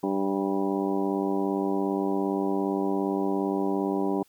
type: harmonic tone with a mistuned harmonic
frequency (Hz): 97.4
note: G2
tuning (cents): -11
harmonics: 2 / 3 / 4 / 5 / 6 / 7 / 8 / 9 / 10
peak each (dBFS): -31 / -28 / -29 / -40 / -37 / -40 / -35 / -48 / -37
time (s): 0.03-4.23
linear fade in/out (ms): 5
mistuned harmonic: 8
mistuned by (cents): +26
effects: white hiss -63 dBFS RMS until 4.28 s